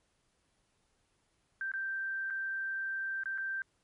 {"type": "tone with dropouts", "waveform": "sine", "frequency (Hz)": 1568, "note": "G6", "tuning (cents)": 0, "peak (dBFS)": -33, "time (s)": [1.61, 3.62], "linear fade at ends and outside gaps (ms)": 1, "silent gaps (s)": [[1.717, 1.737], [2.302, 2.306], [3.235, 3.257], [3.377, 3.382]], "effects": ["pink hiss -75 dBFS RMS until 3.83 s", "MP3 48 kbps"]}